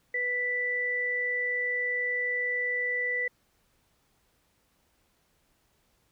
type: tone pair together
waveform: sine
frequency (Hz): 493.9 / 1975.6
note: B4 / B6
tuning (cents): 0 / 0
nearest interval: 2 octaves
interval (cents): 2400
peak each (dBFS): -36 / -27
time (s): 0.14-3.28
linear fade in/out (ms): 5
effects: pink hiss -70 dBFS RMS until 6.11 s